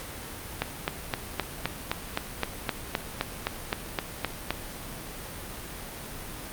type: click train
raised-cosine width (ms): 0.3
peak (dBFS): -9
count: 16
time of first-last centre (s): 0.62-4.506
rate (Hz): 3.86
effects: pink hiss -39 dBFS RMS until 6.52 s + Opus 48 kbps